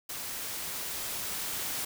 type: noise with level ramp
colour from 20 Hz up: white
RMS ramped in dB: -38 to -34 dBFS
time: 0.09-1.85 s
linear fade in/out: 5 ms
effects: none